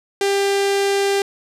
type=tone with notch filter; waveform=sawtooth; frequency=397.1 Hz; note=G4; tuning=22 cents sharp; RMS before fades=-18 dBFS; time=0.21-1.22 s; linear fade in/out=2 ms; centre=1100 Hz; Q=1.9; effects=low-pass 10000 Hz 12 dB/octave